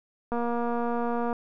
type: click train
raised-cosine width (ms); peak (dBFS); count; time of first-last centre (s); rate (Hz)
1; -17; 240; 0.32-1.328; 237
effects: none